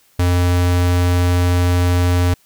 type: tone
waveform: square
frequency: 88.7 Hz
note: F2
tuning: 27 cents sharp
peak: -13 dBFS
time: 0.19-2.34 s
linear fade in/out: 5 ms
effects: white hiss -55 dBFS RMS until 2.45 s